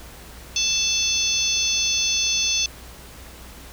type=harmonic tone with a mistuned harmonic; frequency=880 Hz; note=A5; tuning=in tune; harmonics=3 / 4 / 5 / 6 / 7; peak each=-27 / -25 / -27 / -28 / -23 dBFS; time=0.56-2.66 s; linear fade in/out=2 ms; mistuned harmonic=4; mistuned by=-32 cents; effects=added 60 Hz sine -43 dBFS peak until 3.72 s + pink hiss -43 dBFS RMS until 3.72 s